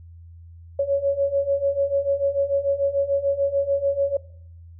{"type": "beating tone pair", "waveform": "sine", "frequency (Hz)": [553, 559.8], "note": ["C#5", "C#5"], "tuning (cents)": [-4, 17], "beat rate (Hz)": 6.8, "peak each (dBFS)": [-24, -21], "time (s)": [0.79, 4.17], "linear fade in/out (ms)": 5, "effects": ["noise-tail reverb RT60 0.7 s tail -21 dB re dry", "added 84 Hz sine -41 dBFS peak until 4.79 s"]}